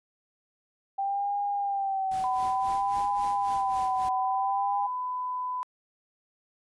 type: tone with vibrato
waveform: sine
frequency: 784 Hz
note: G5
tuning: in tune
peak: -26 dBFS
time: 0.98-4.87 s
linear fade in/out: 10 ms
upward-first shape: sine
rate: 0.57 Hz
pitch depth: 60 cents each way
type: noise with tremolo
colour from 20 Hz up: pink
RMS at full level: -44 dBFS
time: 2.11-4.09 s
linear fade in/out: 5 ms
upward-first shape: sine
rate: 3.7 Hz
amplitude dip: 80%
type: tone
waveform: sine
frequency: 1002 Hz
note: B5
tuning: 25 cents sharp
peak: -29 dBFS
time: 2.24-5.63 s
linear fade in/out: 0 ms
effects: resampled to 24000 Hz